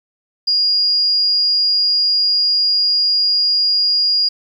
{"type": "tone", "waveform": "sine", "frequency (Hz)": 4851, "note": "D#8", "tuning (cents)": -45, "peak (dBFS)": -12, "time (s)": [0.47, 4.29], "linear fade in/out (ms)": 10, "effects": ["8-bit"]}